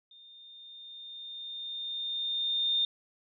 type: tone with level ramp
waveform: sine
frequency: 3632 Hz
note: A#7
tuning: 46 cents flat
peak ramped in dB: -52 to -24 dBFS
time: 0.11-2.85 s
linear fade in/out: 2 ms
effects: none